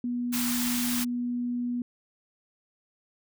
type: tone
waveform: sine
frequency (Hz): 243.2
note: B3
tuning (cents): -26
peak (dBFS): -27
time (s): 0.04-1.82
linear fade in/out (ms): 2
type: band-stop noise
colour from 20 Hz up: white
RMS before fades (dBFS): -31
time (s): 0.32-1.05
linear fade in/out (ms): 20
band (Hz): 280 to 740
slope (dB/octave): 48
effects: none